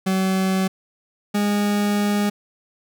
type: tone pair in turn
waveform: 40% pulse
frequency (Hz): 189.5 / 205.6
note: F#3 / G#3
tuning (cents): +42 / -17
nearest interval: minor second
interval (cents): 141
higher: second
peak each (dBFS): -17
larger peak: neither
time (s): 0.06-0.68 / 1.34-2.3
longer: second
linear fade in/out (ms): 10
effects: none